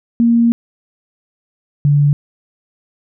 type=tone pair in turn; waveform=sine; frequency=233.6 / 144.67 Hz; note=A#3 / D3; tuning=+4 / -26 cents; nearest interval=minor sixth; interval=830 cents; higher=first; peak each=-8 dBFS; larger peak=neither; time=0.2-0.52 / 1.85-2.13 s; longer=first; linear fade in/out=0 ms; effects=none